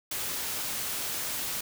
white noise, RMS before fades -33 dBFS, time 0.11-1.61 s, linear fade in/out 5 ms, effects none

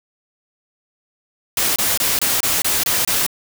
white noise bursts, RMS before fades -18 dBFS, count 8, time 1.57-3.265 s, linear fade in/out 2 ms, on 190 ms, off 25 ms, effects none

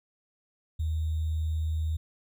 sine tone with sample-and-hold, 79.2 Hz, D#2, 31 cents sharp, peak -26 dBFS, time 0.79-1.97 s, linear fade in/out 10 ms, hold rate 3675 Hz, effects none

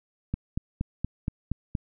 click train, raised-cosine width 5 ms, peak -15 dBFS, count 7, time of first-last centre 0.34-1.752 s, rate 4.25 Hz, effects none

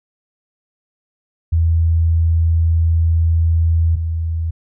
sine tone pair in turn, 82.41 / 81.98 Hz, E2 / E2, 0 / -9 cents, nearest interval unison, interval 9 cents, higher first, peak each -11 / -17 dBFS, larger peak first, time 1.52-3.96 / 3.96-4.51 s, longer first, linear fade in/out 10 ms, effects none

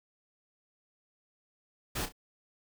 pink noise with echo, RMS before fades -34 dBFS, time 1.95-2.06 s, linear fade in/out 10 ms, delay 32 ms, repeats 2, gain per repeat -10 dB, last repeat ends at 2.124 s, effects none

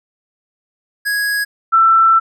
square / sine tone pair in turn, 1661.2 / 1335.5 Hz, G#6 / E6, 0 / +22 cents, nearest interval major third, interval 378 cents, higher first, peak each -16 / -7 dBFS, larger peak second, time 1.05-1.45 / 1.72-2.2 s, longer second, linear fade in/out 20 ms, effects none

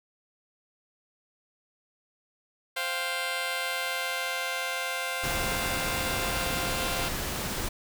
10% pulse chord, C suspended fourth, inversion none, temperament just, 523.3 / 697.7 / 784.9 Hz, C5 / F5 / G5, 0 / -2 / +2 cents, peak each -25 / -25 / -30 dBFS, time 2.76-7.09 s, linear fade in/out 10 ms
pink noise, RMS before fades -32 dBFS, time 5.23-7.69 s, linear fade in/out 10 ms
effects none

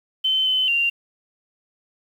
sine tone with pitch steps, 3070 / 3045 / 2776 Hz, G7 / F#7 / F7, -37 / +49 / -11 cents, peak -17 dBFS, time 0.24-0.9 s, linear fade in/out 10 ms, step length 220 ms, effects 8-bit

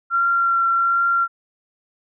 sine tone with vibrato, 1371 Hz, F6, 32 cents flat, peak -15 dBFS, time 0.1-1.28 s, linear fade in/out 50 ms, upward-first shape triangle, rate 1.3 Hz, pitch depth 14 cents each way, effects none

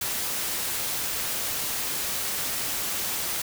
white noise, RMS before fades -29 dBFS, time 0.01-3.42 s, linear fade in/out 5 ms, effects none

